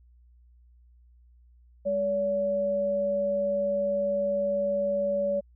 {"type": "tone pair together", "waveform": "sine", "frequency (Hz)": [204.5, 569], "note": ["G#3", "C#5"], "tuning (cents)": [-26, 45], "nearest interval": "octave + tritone", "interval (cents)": 1771, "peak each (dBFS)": [-35, -24], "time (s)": [1.85, 5.41], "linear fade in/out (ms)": 20, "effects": ["added 60 Hz sine -54 dBFS peak until 5.55 s"]}